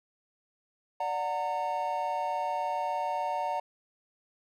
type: chord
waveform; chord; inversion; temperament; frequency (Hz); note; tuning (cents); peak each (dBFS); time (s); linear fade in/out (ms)
triangle; D augmented; none; just; 587.3 / 734.2 / 917.7; D5 / F#5 / A#5; 0 / -14 / -27; -34 / -31 / -30; 1-3.6; 5
effects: none